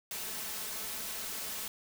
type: noise with comb filter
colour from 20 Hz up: white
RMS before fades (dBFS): -39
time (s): 0.11-1.68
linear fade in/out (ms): 2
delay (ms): 4.6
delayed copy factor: +0.5
effects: none